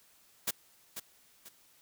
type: noise with echo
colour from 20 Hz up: white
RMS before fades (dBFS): -31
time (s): 0.47-0.51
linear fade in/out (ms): 10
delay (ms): 490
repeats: 2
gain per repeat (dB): -9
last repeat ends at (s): 1.49
effects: white hiss -64 dBFS RMS until 1.81 s